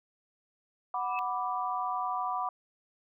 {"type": "chord", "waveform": "sine", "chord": "B minor", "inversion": "second", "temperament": "equal", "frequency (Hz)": [740, 987.8, 1174.7], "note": ["F#5", "B5", "D6"], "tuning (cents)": [0, 0, 0], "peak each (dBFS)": -34, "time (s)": [0.94, 2.49], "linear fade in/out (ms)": 2}
{"type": "tone with exponential growth", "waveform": "sine", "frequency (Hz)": 2602, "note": "E7", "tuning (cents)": -23, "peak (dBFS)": -32, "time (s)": [1, 1.19], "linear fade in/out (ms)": 0, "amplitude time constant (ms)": 41}
{"effects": []}